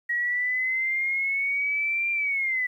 sine linear two-way sweep, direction up then down, 1900 to 2383 to 1970 Hz, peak -23 dBFS, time 0.09-2.67 s, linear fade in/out 10 ms, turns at 2.11 s, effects 10-bit

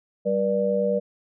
sine tone cluster, 195.9 / 482.3 / 591 Hz, G3 / B4 / D5, -1 / -41 / +11 cents, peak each -27 / -23 / -24 dBFS, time 0.25-1 s, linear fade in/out 20 ms, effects none

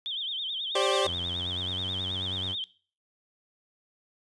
sine tone with vibrato, 3373 Hz, G#7, 26 cents sharp, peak -30 dBFS, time 0.06-2.64 s, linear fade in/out 0 ms, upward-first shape sine, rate 9.3 Hz, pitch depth 170 cents each way
30% pulse chord, G suspended fourth, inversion none, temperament equal with one note detuned, 392 / 530.2 / 587.3 Hz, G4 / C5 / D5, 0 / +23 / 0 cents, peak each -26 dBFS, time 0.75-1.07 s, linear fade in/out 5 ms
sawtooth tone with pitch glide, 87.9 to 93.67 Hz, F2 to F#2, +12 to +22 cents, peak -32 dBFS, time 1.04-2.56 s, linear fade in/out 50 ms, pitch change +110 cents, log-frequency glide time 1.27-1.88 s
effects noise-tail reverb RT60 0.4 s tail -19 dB re dry + resampled to 22050 Hz

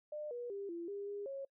sine tone with pitch steps, 601 / 483 / 398.8 / 340.1 / 402.5 / 406.8 / 547 Hz, D5 / B4 / G4 / F4 / G4 / G#4 / C#5, +40 / -39 / +30 / -46 / +46 / -36 / -23 cents, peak -40 dBFS, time 0.12-1.45 s, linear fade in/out 5 ms, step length 190 ms, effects noise-tail reverb RT60 0.1 s tail -26 dB re dry

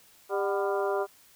harmonic tone with a mistuned harmonic, 199.4 Hz, G3, 30 cents sharp, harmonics 2 / 3 / 4 / 5 / 6 / 7, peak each -28 / -32 / -34 / -36 / -38 / -39 dBFS, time 0.29-1.07 s, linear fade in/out 50 ms, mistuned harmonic 4, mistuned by -92 cents, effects white hiss -58 dBFS RMS until 1.35 s

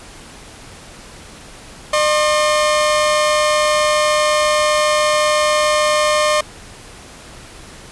sawtooth tone pair together, 604.6 / 1071 Hz, D#5 / C6, -50 / +40 cents, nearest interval minor seventh, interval 990 cents, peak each -10 / -15 dBFS, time 1.93-6.41 s, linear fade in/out 5 ms, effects pink hiss -38 dBFS RMS until 7.91 s + resampled to 24000 Hz

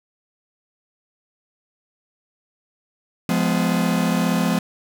45% pulse chord, F diminished, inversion none, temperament just, 174.61 / 209.5 / 251.4 Hz, F3 / Ab3 / Cb4, 0 / +15 / +31 cents, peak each -21 / -23 / -23 dBFS, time 3.29-4.59 s, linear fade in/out 2 ms, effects none

